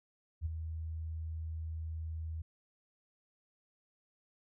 sine tone with ADSR envelope, 80.3 Hz, E2, 45 cents flat, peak -30 dBFS, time 0.41-2.42 s, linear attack 47 ms, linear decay 16 ms, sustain -7 dB, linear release 6 ms, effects none

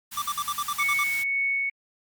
white band-stop noise, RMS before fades -37 dBFS, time 0.11-1.24 s, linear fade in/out 20 ms, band 250 to 810 Hz, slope 48 dB/octave
square tone bursts, 1174.7 Hz, D6, in tune, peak -26 dBFS, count 9, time 0.17-1.037 s, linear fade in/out 5 ms, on 51 ms, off 51 ms
sine tone with tremolo, 2217 Hz, C#7, in tune, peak -22 dBFS, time 0.79-1.7 s, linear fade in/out 10 ms, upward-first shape sine, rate 1.9 Hz, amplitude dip 25%
effects Opus 48 kbps

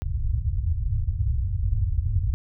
white low-pass noise, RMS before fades -24 dBFS, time 0.02-2.34 s, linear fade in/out 0 ms, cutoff 110 Hz, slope 48 dB/octave, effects none

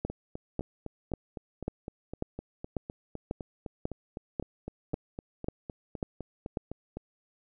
two click trains, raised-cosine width 2 ms, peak -17 / -24 dBFS, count 13 / 28, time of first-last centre 0.05-6.572 / 0.1-6.97 s, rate 1.84 / 3.93 Hz, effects none

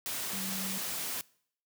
sine tone in noise, 191.3 Hz, G3, 42 cents flat, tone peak -39 dBFS, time 0.33-0.78 s, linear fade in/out 0 ms, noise white, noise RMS -36 dBFS, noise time 0.06-1.21 s, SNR -6 dB, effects noise-tail reverb RT60 0.6 s tail -23 dB re dry + high-pass 100 Hz 12 dB/octave

